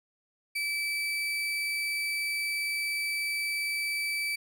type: tone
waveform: 35% pulse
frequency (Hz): 2311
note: D7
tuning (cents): -28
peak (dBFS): -27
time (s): 0.55-4.36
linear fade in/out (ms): 10
effects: none